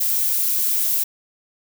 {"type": "noise", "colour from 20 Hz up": "violet", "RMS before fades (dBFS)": -20, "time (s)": [0, 1.04], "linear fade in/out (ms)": 10, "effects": []}